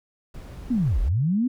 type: noise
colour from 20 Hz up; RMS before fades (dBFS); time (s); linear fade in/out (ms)
brown; -38; 0.34-1.09; 5
type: linear two-way sweep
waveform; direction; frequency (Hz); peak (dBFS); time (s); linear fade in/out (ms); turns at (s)
sine; down then up; 261.6 to 34.72 to 261.6; -19; 0.7-1.48; 10; 1
effects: none